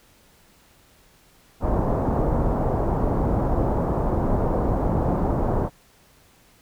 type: low-pass noise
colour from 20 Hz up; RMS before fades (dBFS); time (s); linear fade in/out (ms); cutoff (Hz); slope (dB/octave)
pink; -22; 1.6-5.7; 50; 940; 24
effects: pink hiss -56 dBFS RMS until 6.61 s